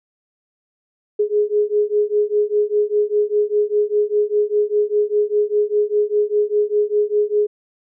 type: beating tone pair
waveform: sine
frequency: 415.3 / 420.3 Hz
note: G#4 / G#4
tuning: 0 / +21 cents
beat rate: 5 Hz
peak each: -18 dBFS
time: 1.19-7.47 s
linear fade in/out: 10 ms
effects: none

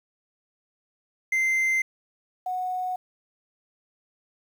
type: tone pair in turn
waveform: triangle / sine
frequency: 2080 / 735.4 Hz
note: C7 / F#5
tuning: -11 / -11 cents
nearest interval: octave + tritone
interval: 1800 cents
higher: first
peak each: -19 / -26 dBFS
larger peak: first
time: 1.32-1.82 / 2.46-2.96 s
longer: neither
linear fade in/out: 5 ms
effects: 9-bit

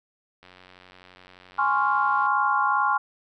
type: click train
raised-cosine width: 0.3 ms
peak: -32 dBFS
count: 169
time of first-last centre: 0.43-2.262 s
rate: 91.7 Hz
type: chord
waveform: sine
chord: Db major seventh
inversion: second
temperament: equal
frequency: 830.6 / 1046.5 / 1108.7 / 1396.9 Hz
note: Ab5 / C6 / Db6 / F6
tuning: 0 / 0 / 0 / 0 cents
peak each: -25 dBFS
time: 1.58-2.98 s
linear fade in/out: 10 ms
effects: none

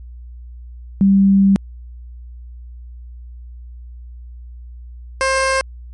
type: tone pair in turn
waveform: sine / 15% pulse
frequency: 196 / 531 Hz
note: G3 / C5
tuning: 0 / +25 cents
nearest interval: octave + perfect fourth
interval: 1725 cents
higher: second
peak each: -8 dBFS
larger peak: neither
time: 1.01-1.56 / 5.21-5.61 s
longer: first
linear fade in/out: 0 ms
effects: added 60 Hz sine -32 dBFS peak until 5.93 s + MP3 48 kbps

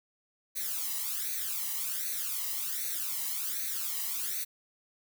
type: noise with flanger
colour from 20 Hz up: blue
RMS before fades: -34 dBFS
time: 0.55-4.45 s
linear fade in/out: 20 ms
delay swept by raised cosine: 0.48 to 1.02 ms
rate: 1.3 Hz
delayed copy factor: +0.85
effects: none

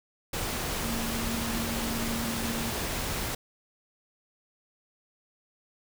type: tone in noise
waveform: sine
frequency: 230 Hz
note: A#3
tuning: 23 cents flat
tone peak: -33 dBFS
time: 0.83-2.71 s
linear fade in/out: 5 ms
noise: pink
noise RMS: -32 dBFS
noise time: 0.33-3.35 s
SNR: -4 dB
effects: none

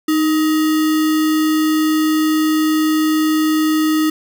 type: tone with sample-and-hold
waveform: sine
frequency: 311.1 Hz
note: D#4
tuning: in tune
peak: -12 dBFS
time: 0.08-4.1 s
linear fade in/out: 5 ms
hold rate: 1575 Hz
effects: none

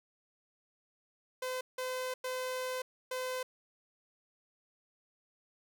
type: tone bursts at uneven times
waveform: sawtooth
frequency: 511 Hz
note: C5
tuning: 41 cents flat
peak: -31 dBFS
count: 4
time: 1.42-1.61 / 1.78-2.14 / 2.24-2.82 / 3.11-3.43 s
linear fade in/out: 5 ms
effects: none

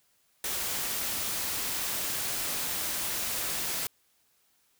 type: noise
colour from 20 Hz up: white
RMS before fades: -32 dBFS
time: 0.44-3.87 s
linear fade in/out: 2 ms
effects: white hiss -69 dBFS RMS until 4.79 s

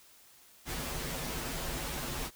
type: noise with comb filter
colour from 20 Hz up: pink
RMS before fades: -37 dBFS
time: 0.65-2.31 s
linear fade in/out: 50 ms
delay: 9.9 ms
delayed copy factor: -0.75
effects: white hiss -59 dBFS RMS until 2.35 s

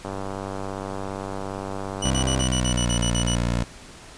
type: click train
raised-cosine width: 1 ms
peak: -17 dBFS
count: 231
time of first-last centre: 0.05-2.411 s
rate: 97.4 Hz
type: tone bursts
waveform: 20% pulse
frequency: 2954 Hz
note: F#7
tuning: 3 cents flat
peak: -20 dBFS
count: 11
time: 2.02-3.354 s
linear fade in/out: 5 ms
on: 84 ms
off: 41 ms
type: tone with pitch glide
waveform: 15% pulse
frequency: 65.41 to 58.95 Hz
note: C2 to A#1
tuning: 0 to +20 cents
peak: -15 dBFS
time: 2.04-3.64 s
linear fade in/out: 5 ms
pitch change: -180 cents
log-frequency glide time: 2.32-2.94 s
effects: pink hiss -44 dBFS RMS until 4.17 s + resampled to 22050 Hz

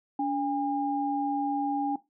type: tone pair together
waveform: sine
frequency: 285.9 / 810 Hz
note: D4 / G#5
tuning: -46 / -43 cents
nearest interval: octave + tritone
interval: 1803 cents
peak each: -28 dBFS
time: 0.19-1.96 s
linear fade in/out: 5 ms
effects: noise-tail reverb RT60 0.2 s tail -17 dB re dry

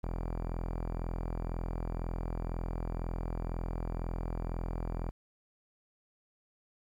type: tone with low-pass filter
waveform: sawtooth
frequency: 42 Hz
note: E1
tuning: 33 cents sharp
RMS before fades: -36 dBFS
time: 0.03-5.11 s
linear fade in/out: 10 ms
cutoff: 980 Hz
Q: 1.2
effects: 11-bit

